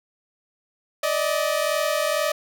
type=tone pair together; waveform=sawtooth; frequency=587 / 629.1 Hz; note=D5 / D#5; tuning=-1 / +19 cents; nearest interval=minor second; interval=120 cents; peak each=-20 dBFS; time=1.03-2.32 s; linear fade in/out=5 ms; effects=none